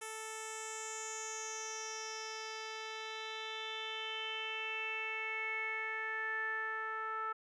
10% pulse tone with low-pass filter sweep, 440 Hz, A4, in tune, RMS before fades -41 dBFS, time 0.01-7.33 s, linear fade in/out 10 ms, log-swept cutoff 9300 to 1400 Hz, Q 6.2, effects none

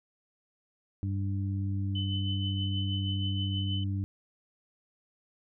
harmonic tone, 98 Hz, G2, in tune, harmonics 1 / 2 / 3, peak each -29 / -38 / -40 dBFS, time 1.03-4.04 s, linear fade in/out 0 ms
sine tone with tremolo, 3023 Hz, F#7, 36 cents sharp, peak -33 dBFS, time 1.95-3.84 s, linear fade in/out 5 ms, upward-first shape triangle, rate 6.3 Hz, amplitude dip 60%
effects none

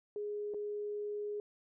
sine tone with dropouts, 415.3 Hz, G#4, in tune, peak -36 dBFS, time 0.16-1.4 s, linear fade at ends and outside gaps 1 ms, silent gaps 0.538-0.544 s, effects none

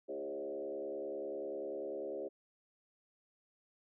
sine tone with frequency modulation, 469.7 Hz, A#4, 13 cents sharp, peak -38 dBFS, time 0.08-2.29 s, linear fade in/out 20 ms, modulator 70.1 Hz, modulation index 2, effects none

